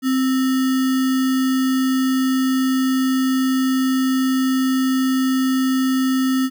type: tone with sample-and-hold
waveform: sine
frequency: 261.3 Hz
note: C4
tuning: 2 cents flat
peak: -15 dBFS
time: 0.02-6.5 s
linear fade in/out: 50 ms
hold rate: 1575 Hz
effects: none